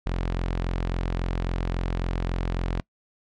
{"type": "tone", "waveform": "sawtooth", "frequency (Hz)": 43.65, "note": "F1", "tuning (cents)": 0, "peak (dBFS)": -21, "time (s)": [0.06, 2.8], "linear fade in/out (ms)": 0, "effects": ["noise-tail reverb RT60 0.1 s tail -25 dB re dry", "low-pass 4000 Hz 12 dB/octave"]}